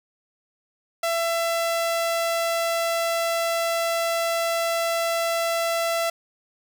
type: tone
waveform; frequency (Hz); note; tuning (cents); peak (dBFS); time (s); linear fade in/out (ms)
sawtooth; 670; E5; +28; -18; 1.03-6.1; 5
effects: none